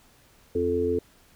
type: harmonic tone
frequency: 87.31 Hz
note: F2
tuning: in tune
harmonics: 1 / 3 / 4 / 5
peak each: -33 / -30 / -30 / -24 dBFS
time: 0.55-0.99 s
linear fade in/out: 5 ms
effects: pink hiss -58 dBFS RMS until 1.35 s